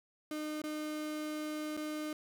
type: tone with dropouts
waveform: 35% pulse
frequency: 305 Hz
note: D#4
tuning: 34 cents flat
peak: -35 dBFS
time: 0.31-2.13 s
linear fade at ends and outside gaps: 2 ms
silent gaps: 0.618-0.638 / 1.768-1.773 s
effects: none